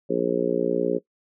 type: harmonic tone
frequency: 59.4 Hz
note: A#1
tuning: 33 cents sharp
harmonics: 3 / 4 / 5 / 6 / 7 / 8 / 9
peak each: -31 / -31 / -28 / -28 / -25 / -30 / -28 dBFS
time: 0.09-0.99 s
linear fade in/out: 20 ms
effects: noise-tail reverb RT60 0.1 s tail -20 dB re dry